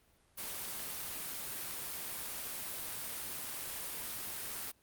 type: noise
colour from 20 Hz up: white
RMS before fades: -41 dBFS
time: 0.37-4.72 s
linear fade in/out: 20 ms
effects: pink hiss -69 dBFS RMS until 4.82 s + Opus 32 kbps